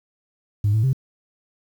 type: tone with pitch steps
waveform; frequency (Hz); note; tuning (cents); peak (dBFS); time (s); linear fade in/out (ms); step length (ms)
sine; 103.1 / 109.3 / 132.5; G#2 / A2 / C3; -12 / -11 / +22; -14; 0.64-0.931; 5; 97
effects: tanh soft clip ceiling -13 dBFS + 8-bit